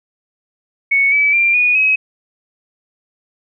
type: tone with pitch steps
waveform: sine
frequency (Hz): 2217 / 2295 / 2376 / 2460 / 2547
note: C#7 / D7 / D7 / D#7 / D#7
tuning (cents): 0 / -40 / +20 / -20 / +40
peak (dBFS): -10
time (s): 0.91-1.96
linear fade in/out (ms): 10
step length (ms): 210
effects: none